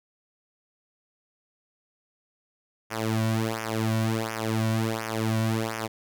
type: tone with flanger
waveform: sawtooth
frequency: 111.4 Hz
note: A2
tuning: 22 cents sharp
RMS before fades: -27 dBFS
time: 2.9-5.88 s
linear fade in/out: 20 ms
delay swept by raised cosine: 0.24 to 2.44 ms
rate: 1.4 Hz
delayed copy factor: -0.95
effects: none